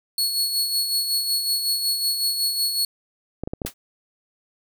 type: tone with tremolo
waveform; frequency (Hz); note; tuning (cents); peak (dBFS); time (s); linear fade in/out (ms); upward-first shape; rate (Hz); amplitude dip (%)
sawtooth; 4367; C#8; -27; -16; 0.18-2.85; 2; sine; 5.4; 50
type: clicks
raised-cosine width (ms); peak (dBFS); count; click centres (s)
2; -15; 5; 3.436 / 3.475 / 3.535 / 3.618 / 3.65
type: noise with exponential decay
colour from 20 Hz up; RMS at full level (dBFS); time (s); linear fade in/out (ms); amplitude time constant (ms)
white; -24; 3.66-3.74; 5; 17
effects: none